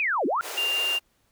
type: linear two-way sweep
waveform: sine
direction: down then up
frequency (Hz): 2595 to 233.1 to 1446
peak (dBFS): -22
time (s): 0-0.41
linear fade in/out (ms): 0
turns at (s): 0.26
type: high-pass noise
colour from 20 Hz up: pink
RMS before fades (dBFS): -35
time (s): 0.41-1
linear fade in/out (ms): 50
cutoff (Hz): 370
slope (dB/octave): 48
type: tone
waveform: sine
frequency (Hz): 2794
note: F7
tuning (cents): 0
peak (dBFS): -23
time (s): 0.57-0.99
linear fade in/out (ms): 10
effects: pink hiss -68 dBFS RMS until 1.31 s